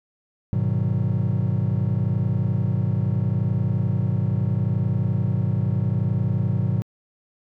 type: chord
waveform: triangle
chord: G# minor seventh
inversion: none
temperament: just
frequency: 103.83 / 124.59 / 155.74 / 186.89 Hz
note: G#2 / B2 / D#3 / F#3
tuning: 0 / +16 / +2 / +18 cents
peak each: -21 / -21 / -24 / -25 dBFS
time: 0.53-6.82 s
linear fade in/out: 0 ms
effects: tanh soft clip ceiling -11 dBFS